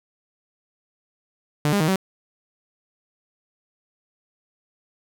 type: tone with pitch steps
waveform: sawtooth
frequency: 148.5 / 202.6 / 156.4 / 190.4 Hz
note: D3 / G#3 / D#3 / F#3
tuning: +20 / -43 / +9 / +50 cents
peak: -14 dBFS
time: 1.65-1.958 s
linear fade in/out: 0 ms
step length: 77 ms
effects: none

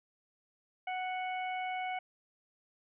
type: harmonic tone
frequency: 740 Hz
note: F#5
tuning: in tune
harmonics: 1 / 2 / 3 / 4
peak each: -35 / -47 / -41 / -50 dBFS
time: 0.87-1.99 s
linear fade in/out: 5 ms
effects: none

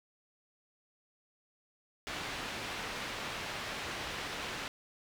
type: low-pass noise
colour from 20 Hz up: white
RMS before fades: -40 dBFS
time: 2.07-4.68 s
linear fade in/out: 0 ms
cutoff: 3000 Hz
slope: 12 dB/octave
effects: none

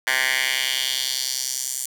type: tone with high-pass filter sweep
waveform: 10% pulse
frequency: 130 Hz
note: C3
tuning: 11 cents flat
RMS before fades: -24 dBFS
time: 0.07-1.86 s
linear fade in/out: 2 ms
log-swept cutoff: 1600 to 7800 Hz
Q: 2
effects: 7-bit

